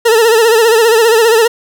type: tone with vibrato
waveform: 40% pulse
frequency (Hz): 452.7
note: A4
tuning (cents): +49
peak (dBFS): -5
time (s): 0.05-1.48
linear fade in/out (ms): 10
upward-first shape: sine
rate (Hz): 15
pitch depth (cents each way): 81
effects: none